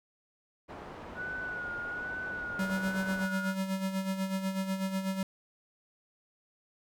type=low-pass noise; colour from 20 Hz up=white; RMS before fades=-45 dBFS; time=0.68-3.27 s; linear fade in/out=20 ms; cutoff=920 Hz; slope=12 dB/octave
type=tone with vibrato; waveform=sine; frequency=1462 Hz; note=F#6; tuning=21 cents flat; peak=-35 dBFS; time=1.15-3.55 s; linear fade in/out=50 ms; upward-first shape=sine; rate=1.2 Hz; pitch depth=43 cents each way
type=tone with tremolo; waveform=square; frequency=191.2 Hz; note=G3; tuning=43 cents flat; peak=-29 dBFS; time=2.59-5.23 s; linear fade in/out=2 ms; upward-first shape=sine; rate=8.1 Hz; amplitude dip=60%
effects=none